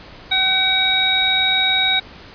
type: harmonic tone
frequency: 759 Hz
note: F#5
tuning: 44 cents sharp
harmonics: 1 / 2 / 3 / 5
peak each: -25 / -25 / -20 / -16 dBFS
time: 0.31-2 s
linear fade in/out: 10 ms
effects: pink hiss -40 dBFS RMS until 2.34 s + resampled to 11025 Hz